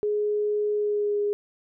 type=tone with pitch glide; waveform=sine; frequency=418.2 to 411.7 Hz; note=G#4 to G#4; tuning=+12 to -15 cents; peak=-22 dBFS; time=0.03-1.33 s; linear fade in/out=0 ms; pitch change=-27 cents; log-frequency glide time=0.74-1.19 s; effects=none